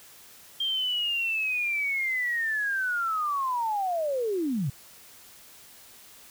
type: linear sweep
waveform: sine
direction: down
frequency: 3200 to 118.9 Hz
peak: -25 dBFS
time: 0.6-4.7 s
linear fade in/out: 5 ms
effects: white hiss -51 dBFS RMS until 6.3 s